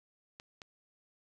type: clicks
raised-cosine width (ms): 0.2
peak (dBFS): -30 / -29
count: 2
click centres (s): 0.399 / 0.618
effects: none